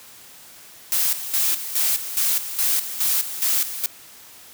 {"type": "noise with tremolo", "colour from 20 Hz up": "blue", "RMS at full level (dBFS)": -20, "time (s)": [0.92, 3.86], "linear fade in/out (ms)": 0, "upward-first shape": "square", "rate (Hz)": 2.4, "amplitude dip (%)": 70, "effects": ["white hiss -45 dBFS RMS until 4.53 s", "high-pass 60 Hz 12 dB/octave"]}